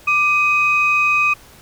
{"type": "tone pair together", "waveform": "sine", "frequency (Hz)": [1186, 2513], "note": ["D6", "D#7"], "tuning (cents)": [17, 17], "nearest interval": "octave + minor second", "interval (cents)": 1300, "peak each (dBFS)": [-17, -13], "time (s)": [0.07, 1.34], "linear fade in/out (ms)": 10, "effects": ["tanh soft clip ceiling -7 dBFS", "pink hiss -45 dBFS RMS until 1.61 s"]}